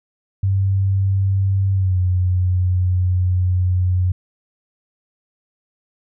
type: tone with pitch glide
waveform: sine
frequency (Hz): 97 to 91.03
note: G2 to F#2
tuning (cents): -18 to -28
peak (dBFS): -14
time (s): 0.43-4.12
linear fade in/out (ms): 5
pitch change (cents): -110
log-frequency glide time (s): 1.73-1.98
effects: none